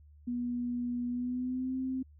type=tone with pitch glide; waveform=sine; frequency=243 to 260.4 Hz; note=B3 to C4; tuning=-28 to -8 cents; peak=-31 dBFS; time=0.27-2.03 s; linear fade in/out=10 ms; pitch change=+120 cents; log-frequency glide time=1.08-1.76 s; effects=added 74 Hz sine -54 dBFS peak until 2.19 s